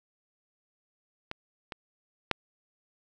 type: clicks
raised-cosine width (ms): 0.3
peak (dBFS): -19 / -21 / -8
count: 3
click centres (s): 1.314 / 1.722 / 2.313
effects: none